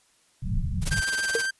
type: low-pass noise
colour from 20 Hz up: pink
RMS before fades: -27 dBFS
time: 0.42-1.01 s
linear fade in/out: 10 ms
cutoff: 200 Hz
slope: 96 dB/octave
type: noise with tremolo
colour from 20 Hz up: white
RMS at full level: -28 dBFS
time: 0.81-1.47 s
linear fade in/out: 50 ms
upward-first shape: triangle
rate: 19 Hz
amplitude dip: 100%
type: tone with vibrato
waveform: 45% pulse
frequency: 1568 Hz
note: G6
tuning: in tune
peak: -25 dBFS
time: 0.91-1.51 s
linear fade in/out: 10 ms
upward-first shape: sine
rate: 7.1 Hz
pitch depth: 13 cents each way
type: tone with exponential decay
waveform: sine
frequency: 460 Hz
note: A#4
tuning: 23 cents flat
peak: -18 dBFS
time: 1.35-1.44 s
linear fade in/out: 2 ms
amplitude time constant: 18 ms
effects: white hiss -63 dBFS RMS until 1.59 s + resampled to 24000 Hz